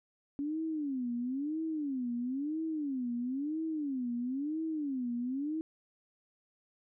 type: tone with vibrato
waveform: sine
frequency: 277.2 Hz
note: C#4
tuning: in tune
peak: -32 dBFS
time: 0.39-5.61 s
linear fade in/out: 0 ms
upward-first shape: sine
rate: 1 Hz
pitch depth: 260 cents each way
effects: none